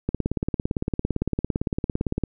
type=click train; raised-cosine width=3 ms; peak=-10 dBFS; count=39; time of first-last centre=0.09-2.237 s; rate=17.7 Hz; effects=none